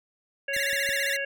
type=harmonic tone; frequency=554.4 Hz; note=C#5; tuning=in tune; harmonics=1 / 3 / 4 / 5; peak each=-33 / -30 / -39 / -34 dBFS; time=0.48-1.25 s; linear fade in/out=5 ms
type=tone with vibrato; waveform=sawtooth; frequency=1911 Hz; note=A#6; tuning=43 cents sharp; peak=-24 dBFS; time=0.53-1.17 s; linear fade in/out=10 ms; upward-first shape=sine; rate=15 Hz; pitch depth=170 cents each way
type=clicks; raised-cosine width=3 ms; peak=-32 / -34 / -31 dBFS; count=3; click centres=0.565 / 0.731 / 0.891 s
effects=none